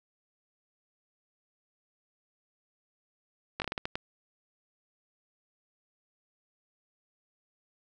slowing click train, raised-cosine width 0.3 ms, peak -16 dBFS, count 8, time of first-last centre 3.6-3.955 s, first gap 19 ms, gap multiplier 1.32, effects none

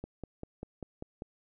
click train, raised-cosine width 2 ms, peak -26 dBFS, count 7, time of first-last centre 0.04-1.221 s, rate 5.08 Hz, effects none

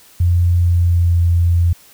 sine tone with pitch glide, 87.31 to 85.86 Hz, F2 to F2, 0 to -29 cents, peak -10 dBFS, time 0.2-1.73 s, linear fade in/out 5 ms, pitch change -29 cents, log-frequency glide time 0.59-1.22 s, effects white hiss -46 dBFS RMS until 1.93 s

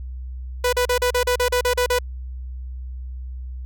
sawtooth tone bursts, 493.9 Hz, B4, in tune, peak -13 dBFS, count 11, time 0.64-1.988 s, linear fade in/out 5 ms, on 88 ms, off 38 ms, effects added 63 Hz sine -29 dBFS peak until 3.65 s

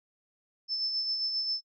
sine tone with tremolo, 5274 Hz, E8, in tune, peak -27 dBFS, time 0.68-1.61 s, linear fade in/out 50 ms, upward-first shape sine, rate 7.5 Hz, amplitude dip 40%, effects noise-tail reverb RT60 0.1 s tail -24 dB re dry

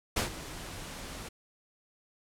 pink noise with ADSR envelope, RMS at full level -27 dBFS, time 0.16-1.29 s, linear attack 11 ms, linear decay 120 ms, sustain -15 dB, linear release 11 ms, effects low-pass 11000 Hz 12 dB/octave

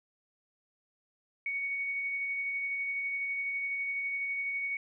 sine tone with tremolo, 2231 Hz, C#7, 11 cents sharp, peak -30 dBFS, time 1.46-4.77 s, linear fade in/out 2 ms, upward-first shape sine, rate 12 Hz, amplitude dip 25%, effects none

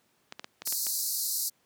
clicks, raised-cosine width 0.2 ms, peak -21 dBFS, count 7, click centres 0.324 / 0.395 / 0.444 / 0.62 / 0.674 / 0.725 / 0.868 s
white band-pass noise, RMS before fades -31 dBFS, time 0.65-1.5 s, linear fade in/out 20 ms, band 4100 to 16000 Hz, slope 96 dB/octave
effects pink hiss -69 dBFS RMS until 1.65 s + high-pass 150 Hz 12 dB/octave

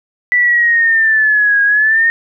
sine linear two-way sweep, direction down then up, 1975.5 to 1633 to 1852 Hz, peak -8 dBFS, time 0.32-2.1 s, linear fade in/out 0 ms, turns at 1.63 s, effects none

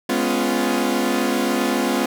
sawtooth chord, C# dominant seventh, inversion second, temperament equal with one note detuned, 207.7 / 249.7 / 277.2 / 349.2 Hz, G#3 / B3 / C#4 / E#4, 0 / +19 / 0 / 0 cents, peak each -22 / -18 / -21 / -20 dBFS, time 0.09-2.06 s, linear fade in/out 5 ms, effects none

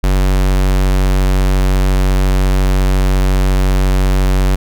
square tone, 47.17 Hz, F#1, 34 cents sharp, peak -10 dBFS, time 0.03-4.56 s, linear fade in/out 10 ms, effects none

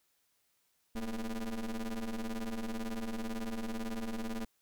45% pulse ring-modulated tone, 110 Hz, A2, in tune, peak -32 dBFS, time 0.95-4.45 s, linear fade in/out 5 ms, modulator 119 Hz, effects white hiss -75 dBFS RMS until 4.61 s

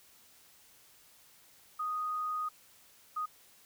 sine tone bursts at uneven times, 1243 Hz, D#6, 2 cents flat, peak -32 dBFS, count 2, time 1.79-2.49 / 3.16-3.26 s, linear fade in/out 10 ms, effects white hiss -61 dBFS RMS until 3.65 s

